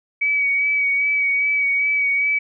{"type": "tone with vibrato", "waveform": "sine", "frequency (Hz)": 2269, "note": "C#7", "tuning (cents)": 40, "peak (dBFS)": -16, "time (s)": [0.21, 2.39], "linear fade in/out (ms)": 10, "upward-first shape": "sine", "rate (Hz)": 2.5, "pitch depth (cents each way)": 23, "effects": []}